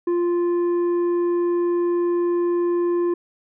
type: tone with tanh clipping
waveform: sine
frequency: 348.2 Hz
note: F4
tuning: 5 cents flat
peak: -19 dBFS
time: 0.07-3.14 s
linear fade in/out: 5 ms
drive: 6 dB
effects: none